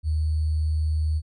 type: tone with sample-and-hold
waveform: sine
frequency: 77.78 Hz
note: D#2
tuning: in tune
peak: -20 dBFS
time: 0.03-1.22 s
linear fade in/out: 50 ms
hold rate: 4410 Hz
effects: MP3 48 kbps